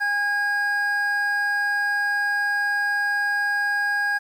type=tone pair together; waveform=triangle; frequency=818 / 1636 Hz; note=G#5 / G#6; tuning=-26 / -26 cents; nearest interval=octave; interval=1200 cents; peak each=-27 / -19 dBFS; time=0-4.19 s; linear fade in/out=20 ms; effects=9-bit